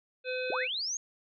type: harmonic tone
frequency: 508 Hz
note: B4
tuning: 49 cents sharp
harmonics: 1 / 3 / 5 / 7 / 8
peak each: -33 / -40 / -37 / -46 / -45 dBFS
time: 0.24-0.68 s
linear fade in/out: 50 ms
type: linear sweep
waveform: sine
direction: up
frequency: 309.3 to 6645 Hz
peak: -31 dBFS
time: 0.5-0.97 s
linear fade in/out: 2 ms
effects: none